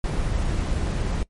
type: noise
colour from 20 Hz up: brown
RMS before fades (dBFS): -24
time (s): 0.04-1.23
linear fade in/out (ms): 2
effects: noise-tail reverb RT60 0.1 s tail -21 dB re dry + MP3 48 kbps